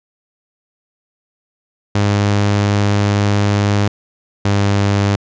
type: tone pair in turn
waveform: sawtooth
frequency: 102.1 / 100.58 Hz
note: G#2 / G2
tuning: -29 / +45 cents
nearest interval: unison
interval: 26 cents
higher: first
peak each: -8 dBFS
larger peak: neither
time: 1.95-3.88 / 4.45-5.16 s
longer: first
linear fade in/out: 5 ms
effects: resampled to 16000 Hz